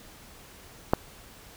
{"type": "click", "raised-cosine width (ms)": 1, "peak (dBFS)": -5, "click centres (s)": 0.935, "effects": ["pink hiss -50 dBFS RMS until 1.56 s"]}